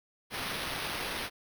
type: noise with sample-and-hold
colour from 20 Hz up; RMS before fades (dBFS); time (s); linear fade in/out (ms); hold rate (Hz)
white; -36; 0.3-1.3; 50; 7350
effects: none